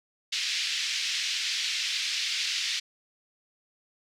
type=band-pass noise; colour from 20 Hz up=white; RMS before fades=-30 dBFS; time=0.32-2.8 s; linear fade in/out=10 ms; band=2100 to 5200 Hz; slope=24 dB/octave; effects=none